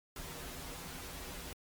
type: noise with comb filter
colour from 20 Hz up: pink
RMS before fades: -45 dBFS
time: 0.16-1.53 s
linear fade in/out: 2 ms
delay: 9.3 ms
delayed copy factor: -0.8
effects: MP3 96 kbps